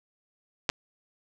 clicks, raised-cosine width 0.2 ms, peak -7 / -9 dBFS, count 2, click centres 0.692 / 0.699 s, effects none

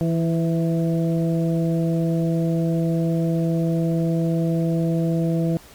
harmonic tone with a mistuned harmonic, 165 Hz, E3, 2 cents sharp, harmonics 1 / 2 / 3 / 4, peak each -19 / -25 / -29 / -31 dBFS, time 0.01-5.57 s, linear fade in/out 0 ms, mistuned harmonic 3, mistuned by +21 cents, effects pink hiss -46 dBFS RMS until 5.74 s + MP3 96 kbps

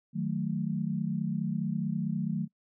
sine chord, D# diminished, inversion none, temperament equal, 155.56 / 185 / 220 Hz, D#3 / F#3 / A3, 0 / 0 / 0 cents, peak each -33 / -32 / -33 dBFS, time 0.13-2.48 s, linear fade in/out 50 ms, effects noise-tail reverb RT60 0.1 s tail -26 dB re dry

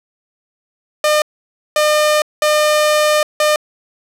sawtooth tone bursts at uneven times, 605 Hz, D#5, 49 cents flat, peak -7 dBFS, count 4, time 1.04-1.22 / 1.76-2.22 / 2.42-3.23 / 3.4-3.56 s, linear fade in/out 2 ms, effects low-pass 12000 Hz 12 dB/octave

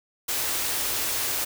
white band-stop noise, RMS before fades -27 dBFS, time 0.28-1.45 s, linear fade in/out 10 ms, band 140 to 240 Hz, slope 96 dB/octave, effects none

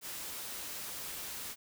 white noise, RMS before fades -42 dBFS, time 0.01-1.56 s, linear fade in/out 50 ms, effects none

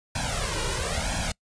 pink noise with flanger, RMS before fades -28 dBFS, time 0.15-1.32 s, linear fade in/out 5 ms, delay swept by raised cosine 1.2 to 2.11 ms, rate 1 Hz, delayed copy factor +1, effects noise-tail reverb RT60 0.1 s tail -25 dB re dry + resampled to 22050 Hz

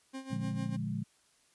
40% pulse tone with tremolo, 265.6 Hz, C4, 26 cents sharp, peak -37 dBFS, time 0.13-0.77 s, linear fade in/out 20 ms, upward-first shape sine, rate 6.7 Hz, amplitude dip 75%
sine chord, Bb dominant seventh, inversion none, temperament equal, 116.54 / 146.83 / 174.61 / 207.7 Hz, Bb2 / D3 / F3 / Ab3, 0 / 0 / 0 / 0 cents, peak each -38 / -39 / -39 / -37 dBFS, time 0.3-1.04 s, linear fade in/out 20 ms
effects white hiss -68 dBFS RMS until 1.54 s + resampled to 24000 Hz

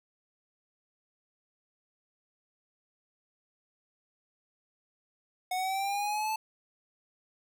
square linear sweep, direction up, 731 to 880 Hz, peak -30 dBFS, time 5.51-6.36 s, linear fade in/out 5 ms, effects none

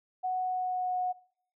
sine tone with pitch glide, 740 to 730.7 Hz, F#5 to F#5, 0 to -22 cents, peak -28 dBFS, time 0.23-1.13 s, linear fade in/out 20 ms, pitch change -22 cents, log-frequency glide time 0.39-0.98 s, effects noise-tail reverb RT60 0.7 s tail -22 dB re dry

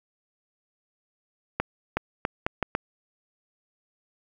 accelerating click train, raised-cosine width 0.5 ms, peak -9 dBFS, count 6, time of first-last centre 1.6-2.751 s, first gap 370 ms, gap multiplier 0.76, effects 8-bit

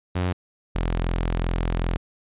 sawtooth tone pair in turn, 90.2 / 42.57 Hz, F#2 / F1, -44 / -44 cents, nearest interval octave + minor second, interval 1300 cents, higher first, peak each -18 dBFS, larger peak neither, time 0.15-0.33 / 0.75-1.97 s, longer second, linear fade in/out 10 ms, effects resampled to 8000 Hz

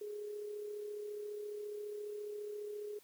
sine tone with amplitude modulation, 417.2 Hz, G#4, 8 cents sharp, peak -39 dBFS, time 0.01-2.99 s, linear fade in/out 5 ms, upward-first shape sine, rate 34.6 Hz, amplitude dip 40%, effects white hiss -65 dBFS RMS until 3.03 s

